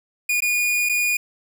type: tone with dropouts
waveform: 45% pulse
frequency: 2445 Hz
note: D#7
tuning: 31 cents flat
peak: -18 dBFS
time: 0.29-1.17 s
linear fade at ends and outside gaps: 5 ms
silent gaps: 0.405-0.421 / 0.89-0.894 s
effects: none